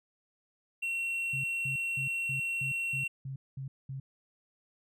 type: tone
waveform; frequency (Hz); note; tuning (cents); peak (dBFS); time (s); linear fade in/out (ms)
triangle; 2726; F7; -43; -29; 0.82-3.08; 10
type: tone bursts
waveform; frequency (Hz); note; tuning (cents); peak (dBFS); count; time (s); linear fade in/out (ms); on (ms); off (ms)
sine; 134.6; C3; +49; -36; 9; 1.33-4; 5; 110; 210
effects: none